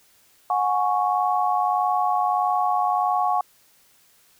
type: chord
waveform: sine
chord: F# suspended second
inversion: none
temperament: equal with one note detuned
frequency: 729 / 830.6 / 1108.7 Hz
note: F#5 / G#5 / C#6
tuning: -26 / 0 / 0 cents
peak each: -22 / -24 / -24 dBFS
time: 0.5-3.41 s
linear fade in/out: 2 ms
effects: white hiss -58 dBFS RMS until 4.39 s